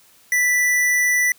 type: tone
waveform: square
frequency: 1975.5 Hz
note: B6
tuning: in tune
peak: -16 dBFS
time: 0.32-1.32 s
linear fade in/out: 2 ms
effects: white hiss -53 dBFS RMS until 1.38 s